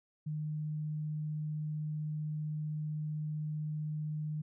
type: tone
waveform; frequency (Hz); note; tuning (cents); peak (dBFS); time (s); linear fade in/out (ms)
sine; 152.6; D#3; -33; -34; 0.26-4.42; 10
effects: none